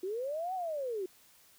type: linear two-way sweep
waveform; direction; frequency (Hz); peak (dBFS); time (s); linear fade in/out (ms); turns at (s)
sine; up then down; 355.2 to 765 to 355.2; -33; 0.03-1.06; 5; 0.54
effects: white hiss -62 dBFS RMS until 1.58 s